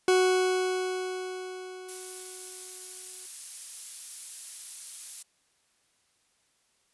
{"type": "tone with exponential decay", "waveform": "40% pulse", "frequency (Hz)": 370, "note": "F#4", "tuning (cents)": 0, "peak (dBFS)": -18, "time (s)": [0.08, 3.26], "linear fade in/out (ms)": 2, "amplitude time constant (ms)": 690}
{"type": "noise", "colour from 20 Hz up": "violet", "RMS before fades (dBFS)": -36, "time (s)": [1.88, 5.23], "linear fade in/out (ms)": 10}
{"effects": ["white hiss -70 dBFS RMS until 6.93 s", "resampled to 24000 Hz"]}